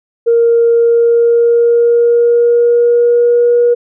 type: tone with pitch glide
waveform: sine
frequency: 466.2 to 479.3 Hz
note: A#4 to A#4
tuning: 0 to +48 cents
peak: -5 dBFS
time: 0.26-3.75 s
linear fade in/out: 20 ms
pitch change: +48 cents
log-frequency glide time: 0.7-3.55 s
effects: tanh soft clip ceiling -1 dBFS